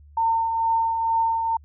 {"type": "tone with tremolo", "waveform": "sine", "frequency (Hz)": 908, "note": "A#5", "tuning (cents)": -46, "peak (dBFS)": -17, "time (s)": [0.17, 1.57], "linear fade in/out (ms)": 5, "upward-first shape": "triangle", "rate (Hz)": 2.2, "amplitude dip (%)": 45, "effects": ["added 73 Hz sine -46 dBFS peak until 1.64 s"]}